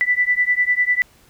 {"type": "beating tone pair", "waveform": "sine", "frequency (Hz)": [1975.5, 1985.5], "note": ["B6", "B6"], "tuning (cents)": [0, 9], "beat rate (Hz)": 10, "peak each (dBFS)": -18, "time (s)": [0.01, 1.02], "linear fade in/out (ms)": 0, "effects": ["pink hiss -53 dBFS RMS until 1.29 s"]}